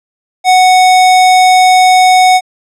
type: tone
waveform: square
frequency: 740 Hz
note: F#5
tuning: in tune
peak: -4 dBFS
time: 0.44-2.41 s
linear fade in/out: 50 ms
effects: low-pass 9000 Hz 12 dB/octave